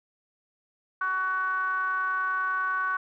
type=ring-modulated tone; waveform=triangle; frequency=185 Hz; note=F#3; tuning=in tune; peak=-20 dBFS; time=1.01-2.97 s; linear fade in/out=5 ms; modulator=1310 Hz; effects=none